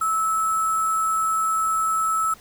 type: tone with sample-and-hold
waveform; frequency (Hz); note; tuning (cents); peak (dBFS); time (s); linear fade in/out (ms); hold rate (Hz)
sine; 1305; E6; -18; -19; 0.01-2.34; 5; 8820
effects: pink hiss -49 dBFS RMS until 2.4 s